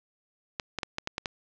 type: clicks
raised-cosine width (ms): 0.2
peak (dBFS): -13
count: 7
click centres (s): 0.598 / 0.787 / 0.832 / 0.984 / 1.074 / 1.181 / 1.258
effects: low-pass 6000 Hz 12 dB/octave + 9-bit